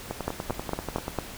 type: two click trains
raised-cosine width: 1 ms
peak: -16 / -12 dBFS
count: 11 / 5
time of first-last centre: 0.11-1.081 / 0.28-1.187 s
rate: 10.3 / 4.41 Hz
effects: pink hiss -41 dBFS RMS until 1.37 s